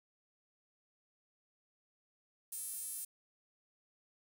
sawtooth tone with high-pass filter, 447.9 Hz, A4, 31 cents sharp, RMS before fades -43 dBFS, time 2.52-3.05 s, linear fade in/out 5 ms, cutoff 10000 Hz, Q 3.1, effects none

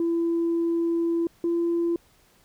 sine tone pair in turn, 336 / 339.9 Hz, E4 / F4, +33 / -47 cents, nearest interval unison, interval 20 cents, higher second, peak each -20 / -20 dBFS, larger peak neither, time 0-1.27 / 1.44-1.96 s, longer first, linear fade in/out 2 ms, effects tanh soft clip ceiling -18 dBFS + pink hiss -60 dBFS RMS until 2.44 s

